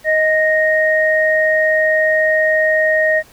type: tone pair together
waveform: sine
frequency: 626 / 1863.5 Hz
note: D#5 / A#6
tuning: +10 / -1 cents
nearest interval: octave + perfect fifth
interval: 1889 cents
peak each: -14 dBFS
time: 0.04-3.23 s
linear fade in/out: 50 ms
effects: pink hiss -46 dBFS RMS until 3.32 s